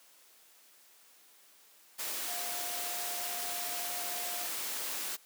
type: tone in noise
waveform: sine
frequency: 707 Hz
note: F5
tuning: 21 cents sharp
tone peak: -44 dBFS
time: 2.27-4.47 s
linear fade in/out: 20 ms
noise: white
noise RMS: -37 dBFS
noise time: 1.98-5.17 s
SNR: -10 dB
effects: white hiss -61 dBFS RMS until 5.25 s + high-pass 300 Hz 12 dB/octave